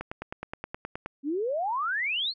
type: click train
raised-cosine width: 0.5 ms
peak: -19 dBFS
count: 11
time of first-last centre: 0.01-1.06 s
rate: 9.52 Hz
type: exponential sweep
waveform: sine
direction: up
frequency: 266.8 to 4466 Hz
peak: -26 dBFS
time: 1.23-2.34 s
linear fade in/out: 50 ms
effects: none